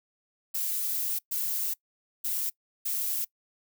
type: noise bursts at uneven times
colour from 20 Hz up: violet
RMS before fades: -30 dBFS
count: 4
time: 0.54-1.19 / 1.31-1.74 / 2.24-2.5 / 2.85-3.25 s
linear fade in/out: 10 ms
effects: noise-tail reverb RT60 0.1 s tail -23 dB re dry